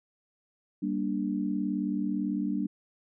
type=chord; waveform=sine; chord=G minor; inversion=none; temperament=just; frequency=196 / 235.2 / 294 Hz; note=G3 / Bb3 / D4; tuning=0 / +16 / +2 cents; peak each=-31 / -33 / -31 dBFS; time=0.82-2.67 s; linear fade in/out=10 ms; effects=none